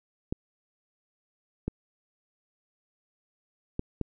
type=clicks; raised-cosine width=3 ms; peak=-16 dBFS; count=4; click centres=0.325 / 1.68 / 3.794 / 4.013 s; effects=none